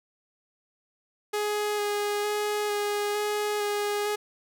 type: tone with vibrato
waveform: sawtooth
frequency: 415.3 Hz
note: G#4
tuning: in tune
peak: -22 dBFS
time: 1.33-4.16 s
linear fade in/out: 10 ms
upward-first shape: square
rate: 1.1 Hz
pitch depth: 11 cents each way
effects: none